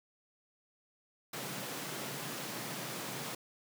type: high-pass noise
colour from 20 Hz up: pink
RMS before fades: -41 dBFS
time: 1.33-3.35 s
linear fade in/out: 5 ms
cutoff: 120 Hz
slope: 96 dB/octave
effects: none